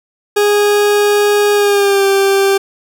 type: tone with pitch glide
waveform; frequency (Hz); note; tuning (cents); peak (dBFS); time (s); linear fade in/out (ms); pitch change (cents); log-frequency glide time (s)
40% pulse; 412.6 to 392.6; G#4 to G4; -11 to +3; -8; 0.36-2.58; 10; -86; 1.54-2.05
effects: none